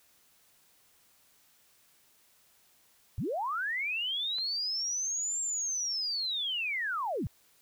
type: linear two-way sweep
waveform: sine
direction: up then down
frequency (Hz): 72.8 to 7459 to 72.8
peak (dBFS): -30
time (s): 3.18-7.27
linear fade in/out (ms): 0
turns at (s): 5.41
type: click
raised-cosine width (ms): 0.3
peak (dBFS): -31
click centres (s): 4.384
effects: white hiss -65 dBFS RMS until 7.61 s